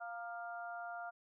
harmonic tone with a mistuned harmonic, 233.3 Hz, A#3, 2 cents sharp, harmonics 3 / 4 / 5 / 6, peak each -44 / -55 / -55 / -47 dBFS, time 0-1.11 s, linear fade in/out 20 ms, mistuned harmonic 5, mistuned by +43 cents, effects none

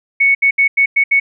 sine tone bursts at uneven times, 2217 Hz, C#7, in tune, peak -8 dBFS, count 6, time 0.2-0.35 / 0.42-0.51 / 0.58-0.68 / 0.77-0.86 / 0.96-1.04 / 1.11-1.2 s, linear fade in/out 10 ms, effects none

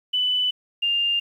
sine tone pair in turn, 2992 / 2803 Hz, F#7 / F7, +19 / +6 cents, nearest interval minor second, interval 113 cents, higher first, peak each -19 / -19 dBFS, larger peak neither, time 0.13-0.51 / 0.82-1.2 s, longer neither, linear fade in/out 10 ms, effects 9-bit

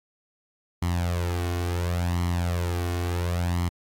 sawtooth tone with flanger, 87.31 Hz, F2, in tune, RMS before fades -26 dBFS, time 0.82-3.69 s, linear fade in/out 5 ms, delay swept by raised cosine 0.96 to 2.76 ms, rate 0.71 Hz, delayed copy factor +0.7, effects AAC 64 kbps

